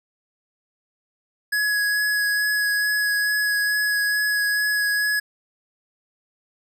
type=tone with vibrato; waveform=square; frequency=1677 Hz; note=G#6; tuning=16 cents sharp; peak=-20 dBFS; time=1.52-5.2 s; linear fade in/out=10 ms; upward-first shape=sine; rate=2.3 Hz; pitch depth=11 cents each way; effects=none